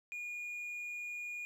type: tone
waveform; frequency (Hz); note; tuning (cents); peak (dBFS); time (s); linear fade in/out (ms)
triangle; 2437; D#7; -37; -38; 0.12-1.45; 0
effects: none